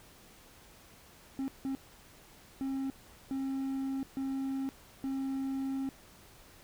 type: tone bursts at uneven times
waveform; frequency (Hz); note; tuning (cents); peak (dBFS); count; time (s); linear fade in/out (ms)
triangle; 268.8; C4; +47; -30; 6; 1.39-1.48 / 1.65-1.75 / 2.61-2.9 / 3.31-4.03 / 4.17-4.69 / 5.04-5.89; 0
effects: pink hiss -57 dBFS RMS until 6.63 s